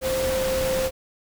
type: tone in noise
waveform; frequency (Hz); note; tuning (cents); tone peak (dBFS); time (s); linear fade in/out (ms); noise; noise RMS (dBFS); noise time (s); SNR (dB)
sine; 523.3; C5; 0; -22; 0.01-0.91; 50; pink; -29; 0.01-0.91; +4
effects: none